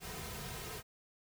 pink noise with comb filter, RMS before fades -44 dBFS, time 0-0.83 s, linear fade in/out 50 ms, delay 3.5 ms, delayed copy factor -0.75, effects none

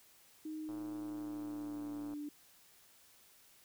sine tone with pitch glide, 311.1 to 294.5 Hz, D#4 to D4, 0 to +5 cents, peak -40 dBFS, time 0.45-2.29 s, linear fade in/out 5 ms, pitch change -95 cents, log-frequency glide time 0.61-1.95 s
click train, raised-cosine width 1 ms, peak -40 dBFS, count 163, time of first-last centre 0.69-2.136 s, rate 112 Hz
effects white hiss -64 dBFS RMS until 3.64 s

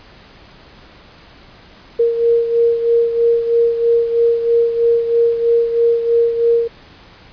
sine beating tone pair, 465.8 / 468.9 Hz, A#4 / A#4, -1 / +10 cents, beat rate 3.1 Hz, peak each -12 / -19 dBFS, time 1.99-6.68 s, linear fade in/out 10 ms, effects pink hiss -43 dBFS RMS until 7.32 s + resampled to 11025 Hz

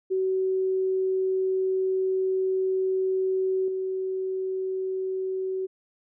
sine tone with level steps, 377.6 Hz, F#4, 35 cents sharp, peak -22 / -26 dBFS, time 0.1-5.67 s, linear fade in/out 20 ms, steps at 3.68 s, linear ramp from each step 2 ms, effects none

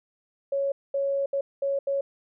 sine tone bursts at uneven times, 554.4 Hz, C#5, in tune, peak -23 dBFS, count 5, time 0.52-0.72 / 0.94-1.26 / 1.33-1.41 / 1.62-1.79 / 1.87-2.01 s, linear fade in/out 5 ms, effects none

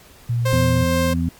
sine tone, 118.9 Hz, A#2, 35 cents sharp, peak -17 dBFS, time 0.29-0.84 s, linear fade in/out 10 ms
sawtooth tone with tremolo, 527 Hz, C5, 12 cents sharp, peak -15 dBFS, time 0.45-1.14 s, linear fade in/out 10 ms, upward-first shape sine, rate 2.3 Hz, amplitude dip 30%
harmonic tone, 83.8 Hz, E2, 29 cents sharp, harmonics 1 / 2 / 3, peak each -22 / -22 / -22 dBFS, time 0.53-1.29 s, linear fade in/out 0 ms
effects pink hiss -47 dBFS RMS until 1.39 s + MP3 96 kbps

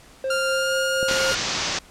triangle tone with tremolo, 530 Hz, C5, 22 cents sharp, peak -20 dBFS, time 0.24-1.32 s, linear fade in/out 2 ms, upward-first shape triangle, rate 4.2 Hz, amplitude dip 30%
sawtooth tone with pitch glide, 1396.9 to 1419.7 Hz, F6 to F6, 0 to +28 cents, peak -19 dBFS, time 0.3-1.35 s, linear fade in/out 5 ms, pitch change +28 cents, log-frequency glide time 0.5-0.76 s
clicks, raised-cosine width 2 ms, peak -18 dBFS, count 2, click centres 1.029 / 1.112 s
white low-pass noise, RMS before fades -26 dBFS, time 1.08-1.79 s, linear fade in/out 5 ms, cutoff 6600 Hz, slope 48 dB/octave
effects pink hiss -49 dBFS RMS until 1.9 s + low-pass 10000 Hz 12 dB/octave

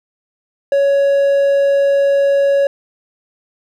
triangle tone, 558 Hz, C#5, 11 cents sharp, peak -8 dBFS, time 0.72-2.67 s, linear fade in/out 2 ms, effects none

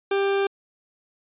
40% pulse tone, 395.2 Hz, G4, 14 cents sharp, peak -19 dBFS, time 0.11-0.47 s, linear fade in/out 5 ms, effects resampled to 8000 Hz

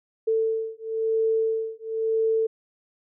sine beating tone pair, 445 / 445.99 Hz, A4 / A4, +20 / +23 cents, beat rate 0.99 Hz, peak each -25 dBFS, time 0.27-2.47 s, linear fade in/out 10 ms, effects none

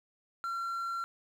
triangle tone with quantisation, 1366 Hz, F6, 39 cents flat, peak -31 dBFS, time 0.44-1.04 s, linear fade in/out 0 ms, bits 10, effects none

